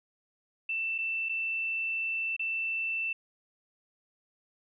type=tone with dropouts; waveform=sine; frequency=2668 Hz; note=E7; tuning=20 cents sharp; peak=-29 dBFS; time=0.69-3.13 s; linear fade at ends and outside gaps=5 ms; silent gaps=0.981-0.985 / 1.288-1.293 / 2.365-2.394 s; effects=none